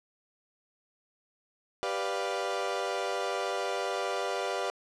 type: chord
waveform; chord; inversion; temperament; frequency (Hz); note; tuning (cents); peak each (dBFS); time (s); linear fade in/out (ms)
30% pulse; G dominant seventh; none; equal; 392 / 493.9 / 587.3 / 698.5; G4 / B4 / D5 / F5; 0 / 0 / 0 / 0; -33; 1.83-4.7; 0
effects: low-pass 7000 Hz 12 dB/octave